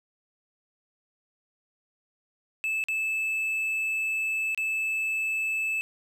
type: tone with dropouts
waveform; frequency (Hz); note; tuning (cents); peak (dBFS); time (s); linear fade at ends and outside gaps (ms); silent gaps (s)
triangle; 2620; E7; -11; -24; 2.64-5.81; 0; 2.839-2.885 / 4.547-4.576
effects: none